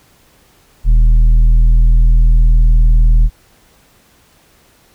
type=tone with tanh clipping; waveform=sine; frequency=40.11 Hz; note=E1; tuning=47 cents flat; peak=-6 dBFS; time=0.84-3.3 s; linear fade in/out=50 ms; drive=6 dB; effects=pink hiss -50 dBFS RMS until 4.94 s